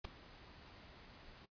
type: noise with ADSR envelope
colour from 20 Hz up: pink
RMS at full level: -40 dBFS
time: 0.04-1.46 s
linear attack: 11 ms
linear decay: 5 ms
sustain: -18 dB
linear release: 14 ms
effects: noise-tail reverb RT60 0.1 s tail -17 dB re dry + resampled to 11025 Hz